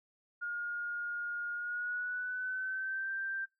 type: tone with pitch glide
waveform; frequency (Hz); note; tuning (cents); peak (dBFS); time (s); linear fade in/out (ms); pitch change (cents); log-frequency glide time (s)
sine; 1425 to 1572; F6 to G6; +34 to +4; -34; 0.41-3.46; 20; +170; 1.53-3.13
effects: noise-tail reverb RT60 0.2 s tail -20 dB re dry